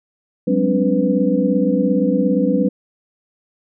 sine tone cluster, 186 / 203.3 / 260.7 / 289.1 / 496.9 Hz, F#3 / G#3 / C4 / D4 / B4, +9 / -37 / -6 / -27 / +11 cents, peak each -20 dBFS, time 0.47-2.69 s, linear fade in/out 10 ms, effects none

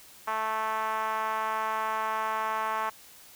5% pulse tone with band-pass filter, 219.2 Hz, A3, 6 cents flat, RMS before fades -30 dBFS, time 0.27-2.9 s, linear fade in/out 10 ms, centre 1000 Hz, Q 2.7, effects white hiss -52 dBFS RMS until 3.35 s

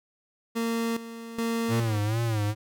30% pulse tone with tremolo, 229.6 Hz, A#3, 26 cents flat, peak -23 dBFS, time 0.55-1.99 s, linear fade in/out 20 ms, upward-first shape square, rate 1.2 Hz, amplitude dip 75%
square tone with vibrato, 110 Hz, A2, in tune, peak -25 dBFS, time 1.68-2.55 s, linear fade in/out 50 ms, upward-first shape sine, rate 2.3 Hz, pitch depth 110 cents each way
effects none

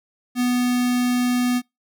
square tone with notch filter, 246.9 Hz, B3, in tune, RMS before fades -20 dBFS, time 0.35-1.62 s, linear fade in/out 50 ms, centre 880 Hz, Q 1.7, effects noise-tail reverb RT60 0.2 s tail -25 dB re dry

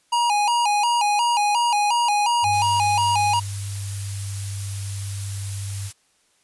square tone with vibrato, 887 Hz, A5, 14 cents sharp, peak -18 dBFS, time 0.12-3.4 s, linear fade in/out 10 ms, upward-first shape square, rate 2.8 Hz, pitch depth 120 cents each way
sine tone with pitch glide, 99.7 to 99.07 Hz, G2 to G2, +30 to +19 cents, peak -27 dBFS, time 2.42-5.91 s, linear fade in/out 50 ms, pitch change -11 cents, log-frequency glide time 3.55-4.76 s
blue noise, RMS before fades -33 dBFS, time 2.52-5.93 s, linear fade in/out 20 ms
effects white hiss -63 dBFS RMS until 6.43 s + resampled to 24000 Hz

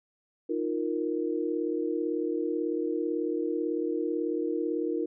sine chord, Eb suspended second, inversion none, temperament equal, 311.1 / 349.2 / 466.2 Hz, Eb4 / F4 / Bb4, 0 / 0 / 0 cents, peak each -31 / -31 / -32 dBFS, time 0.49-5.06 s, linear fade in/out 10 ms, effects none

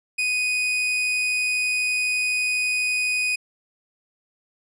40% pulse tone, 2489 Hz, D#7, in tune, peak -20 dBFS, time 0.18-3.36 s, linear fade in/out 10 ms, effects low-pass 12000 Hz 12 dB/octave

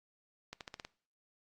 accelerating click train, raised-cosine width 0.2 ms, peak -26 dBFS, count 6, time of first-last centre 0.53-0.849 s, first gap 78 ms, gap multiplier 0.9, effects noise-tail reverb RT60 0.4 s tail -18 dB re dry + Opus 48 kbps

